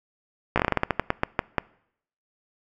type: slowing click train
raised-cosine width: 0.5 ms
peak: -5 dBFS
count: 15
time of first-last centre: 0.56-1.583 s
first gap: 16 ms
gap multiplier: 1.21
effects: noise-tail reverb RT60 0.7 s tail -23 dB re dry